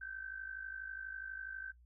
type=tone with amplitude modulation; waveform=sine; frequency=1548 Hz; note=G6; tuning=22 cents flat; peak=-39 dBFS; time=0.01-1.72 s; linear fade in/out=10 ms; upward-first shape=sine; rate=52.2 Hz; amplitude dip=75%; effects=noise-tail reverb RT60 0.1 s tail -18 dB re dry + added 60 Hz sine -60 dBFS peak until 1.85 s